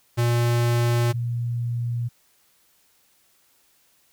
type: tone pair in turn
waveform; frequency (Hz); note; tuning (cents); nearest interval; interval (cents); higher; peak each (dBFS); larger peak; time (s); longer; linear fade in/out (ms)
square / sine; 119.1 / 119.1; A#2 / A#2; +38 / +38; unison; 0; neither; -19 / -23; first; 0.17-1.13 / 1.13-2.09; neither; 20
effects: white hiss -62 dBFS RMS until 4.12 s